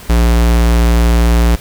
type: tone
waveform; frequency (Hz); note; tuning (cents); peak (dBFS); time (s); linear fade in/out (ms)
square; 58.27; A#1; 0; -8; 0.09-1.56; 10
effects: pink hiss -34 dBFS RMS until 1.6 s